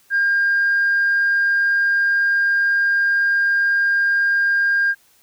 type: tone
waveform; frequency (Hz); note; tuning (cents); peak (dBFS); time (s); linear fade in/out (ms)
sine; 1607; G6; +43; -13; 0.1-4.95; 50
effects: tanh soft clip ceiling -11 dBFS + white hiss -56 dBFS RMS until 5.22 s